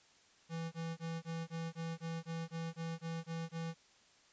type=tone bursts; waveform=square; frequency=164.81 Hz; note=E3; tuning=in tune; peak=-39 dBFS; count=13; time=0.49-3.744 s; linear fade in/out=50 ms; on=230 ms; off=22 ms; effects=white hiss -66 dBFS RMS until 4.32 s + resampled to 16000 Hz